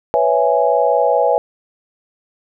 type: chord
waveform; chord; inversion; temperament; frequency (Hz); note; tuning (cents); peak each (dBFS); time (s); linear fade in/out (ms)
sine; C# minor seventh; third; equal; 493.9 / 554.4 / 659.3 / 830.6; B4 / C#5 / E5 / G#5; 0 / 0 / 0 / 0; -17; 0.14-1.38; 0
effects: none